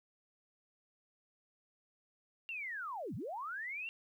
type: linear two-way sweep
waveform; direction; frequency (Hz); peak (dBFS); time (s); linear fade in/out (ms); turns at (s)
sine; down then up; 2794 to 92.5 to 2794; -39; 2.49-3.89; 0; 3.15
effects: 12-bit